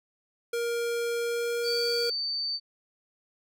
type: tone with pitch glide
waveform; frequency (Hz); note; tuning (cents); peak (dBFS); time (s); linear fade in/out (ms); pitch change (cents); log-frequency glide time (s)
square; 470 to 473.3; A#4 to A#4; +14 to +26; -28; 0.53-2.1; 5; +12; 1.2-1.75
type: tone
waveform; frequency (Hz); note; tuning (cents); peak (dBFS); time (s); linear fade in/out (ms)
sine; 4573; D8; -47; -28; 1.63-2.6; 50
effects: none